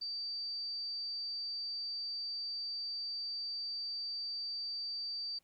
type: tone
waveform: sine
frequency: 4640 Hz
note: D8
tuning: 22 cents flat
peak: -37 dBFS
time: 0.01-5.39 s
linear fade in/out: 10 ms
effects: pink hiss -75 dBFS RMS until 5.43 s